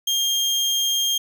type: tone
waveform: 30% pulse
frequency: 3213 Hz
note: G7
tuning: 42 cents sharp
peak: -16 dBFS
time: 0.07-1.18 s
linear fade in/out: 5 ms
effects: none